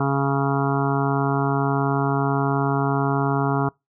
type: harmonic tone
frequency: 138.59 Hz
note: C#3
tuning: in tune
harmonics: 1 / 2 / 3 / 5 / 6 / 7 / 8 / 9 / 10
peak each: -22 / -25 / -27 / -29 / -30 / -30 / -31 / -32 / -32 dBFS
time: 0-3.69 s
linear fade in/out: 5 ms
effects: noise-tail reverb RT60 0.2 s tail -25 dB re dry